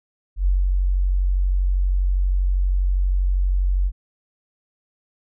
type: tone with ADSR envelope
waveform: sine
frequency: 46.25 Hz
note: F#1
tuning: in tune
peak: -14 dBFS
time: 0.36-3.92 s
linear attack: 100 ms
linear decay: 180 ms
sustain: -2 dB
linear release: 54 ms
effects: none